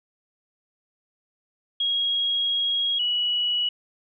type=tone pair in turn; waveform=sine; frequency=3291 / 2932 Hz; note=G#7 / F#7; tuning=-16 / -16 cents; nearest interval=major second; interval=200 cents; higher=first; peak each=-21 dBFS; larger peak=neither; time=1.8-2.99 / 2.99-3.69 s; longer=first; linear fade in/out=5 ms; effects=none